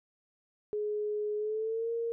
sine tone with pitch glide, 420 to 463.3 Hz, G#4 to A#4, +19 to -11 cents, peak -30 dBFS, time 0.73-2.12 s, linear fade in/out 0 ms, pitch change +170 cents, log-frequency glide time 1.37-1.91 s, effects none

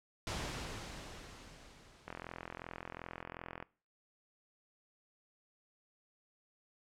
pink noise with exponential decay, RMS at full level -38 dBFS, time 0.27-3.22 s, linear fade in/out 1 ms, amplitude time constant 640 ms
click train, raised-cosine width 0.5 ms, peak -28 dBFS, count 67, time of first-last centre 2.08-3.626 s, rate 42.7 Hz
effects noise-tail reverb RT60 0.4 s tail -22 dB re dry + low-pass 7000 Hz 12 dB/octave

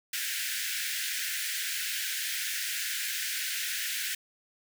pink high-pass noise, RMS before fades -33 dBFS, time 0.13-4.15 s, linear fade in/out 5 ms, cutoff 1500 Hz, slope 96 dB/octave, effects none

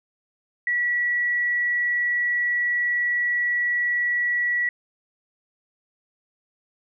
sine tone, 1939 Hz, B6, 32 cents flat, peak -20 dBFS, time 0.67-4.69 s, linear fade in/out 2 ms, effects none

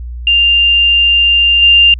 sine tone with level steps, 2794 Hz, F7, in tune, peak -6 / -3 dBFS, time 0.27-1.94 s, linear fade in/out 2 ms, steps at 1.62 s, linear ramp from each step 5 ms, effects added 60 Hz sine -21 dBFS peak until 1.99 s

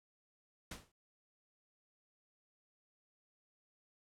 pink noise with exponential decay, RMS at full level -42 dBFS, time 0.71-0.92 s, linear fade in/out 5 ms, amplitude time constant 45 ms, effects low-pass 11000 Hz 12 dB/octave

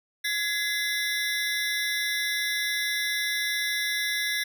25% pulse ring-modulated tone, 1864.7 Hz, A#6, in tune, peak -19 dBFS, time 0.24-4.44 s, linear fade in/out 10 ms, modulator 183 Hz, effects none

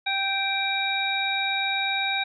harmonic tone with a mistuned harmonic, 784 Hz, G5, in tune, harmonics 1 / 2 / 3 / 5, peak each -29 / -32 / -27 / -28 dBFS, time 0.06-2.24 s, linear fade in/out 10 ms, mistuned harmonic 5, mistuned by -61 cents, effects none

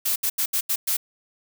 blue noise bursts at uneven times, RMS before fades -23 dBFS, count 6, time 0.05-0.16 / 0.23-0.3 / 0.38-0.46 / 0.53-0.61 / 0.69-0.76 / 0.87-0.97 s, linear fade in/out 10 ms, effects none

